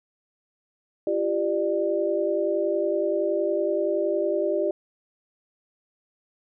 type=tone cluster; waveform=sine; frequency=342.1 / 392.8 / 597 Hz; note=F4 / G4 / D5; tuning=-36 / +4 / +28 cents; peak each=-27 / -26 / -25 dBFS; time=1.07-4.71 s; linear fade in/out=2 ms; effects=none